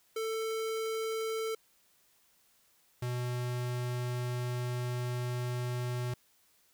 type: tone pair in turn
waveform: square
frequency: 444.3 / 123.28 Hz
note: A4 / B2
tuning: +17 / -3 cents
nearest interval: octave + minor seventh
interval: 2220 cents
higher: first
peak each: -33 / -33 dBFS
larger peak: neither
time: 0.16-1.55 / 3.02-6.14 s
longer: second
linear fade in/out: 5 ms
effects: white hiss -68 dBFS RMS until 6.73 s